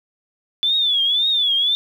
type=tone with vibrato; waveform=sine; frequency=3470 Hz; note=A7; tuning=25 cents flat; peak=-15 dBFS; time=0.63-1.75 s; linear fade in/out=0 ms; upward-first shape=triangle; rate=1.9 Hz; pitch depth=150 cents each way; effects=8-bit